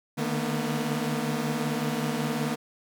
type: tone cluster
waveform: sawtooth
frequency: 147.7 / 153 / 225.2 / 243.9 Hz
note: D3 / D#3 / A3 / B3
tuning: +10 / -29 / +40 / -21 cents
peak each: -34 / -28 / -27 / -27 dBFS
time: 0.17-2.56 s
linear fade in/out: 20 ms
effects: none